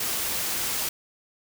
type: noise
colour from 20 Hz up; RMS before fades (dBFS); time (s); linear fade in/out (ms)
white; -28; 0-0.89; 5
effects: none